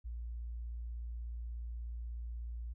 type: tone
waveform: sine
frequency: 58.27 Hz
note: A#1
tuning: in tune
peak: -39 dBFS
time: 0.04-2.74 s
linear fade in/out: 20 ms
effects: none